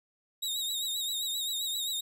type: tone with vibrato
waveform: sawtooth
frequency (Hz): 3781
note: A#7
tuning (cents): +24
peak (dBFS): -28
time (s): 0.42-2.01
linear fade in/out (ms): 10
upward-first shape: triangle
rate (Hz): 7.6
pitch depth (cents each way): 78
effects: none